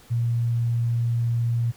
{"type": "tone", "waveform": "sine", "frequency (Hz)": 117.7, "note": "A#2", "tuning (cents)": 17, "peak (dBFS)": -20, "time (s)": [0.1, 1.72], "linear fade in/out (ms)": 20, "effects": ["pink hiss -52 dBFS RMS until 1.76 s"]}